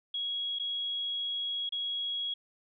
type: tone with dropouts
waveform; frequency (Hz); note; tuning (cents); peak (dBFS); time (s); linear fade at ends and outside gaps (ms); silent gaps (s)
sine; 3318; G#7; -2; -31; 0.14-2.34; 5; 0.588-0.596 / 1.692-1.722
effects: none

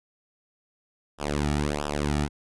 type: tone with flanger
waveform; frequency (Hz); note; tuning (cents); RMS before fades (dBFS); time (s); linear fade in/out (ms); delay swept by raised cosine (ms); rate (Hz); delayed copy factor
sawtooth; 73.42; D2; 0; -27; 1.18-2.29; 50; 0.46 to 1.96; 1.5; -1
effects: resampled to 24000 Hz

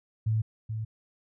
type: tone with echo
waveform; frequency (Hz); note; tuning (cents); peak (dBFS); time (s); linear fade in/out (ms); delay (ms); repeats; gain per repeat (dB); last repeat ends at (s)
sine; 110; A2; 0; -23; 0.26-0.42; 10; 430; 1; -7; 0.85
effects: none

